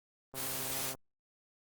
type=noise; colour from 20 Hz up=white; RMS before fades=-37 dBFS; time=0.34-0.95 s; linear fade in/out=50 ms
type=click train; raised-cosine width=1 ms; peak=-33 dBFS; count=82; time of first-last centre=0.34-0.949 s; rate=133 Hz
effects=Opus 24 kbps